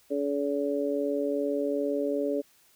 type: harmonic tone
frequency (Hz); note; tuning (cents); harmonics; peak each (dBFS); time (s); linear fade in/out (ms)
142.5; C#3; +48; 2 / 3 / 4; -30 / -30 / -30; 0.1-2.42; 20
effects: white hiss -62 dBFS RMS until 2.75 s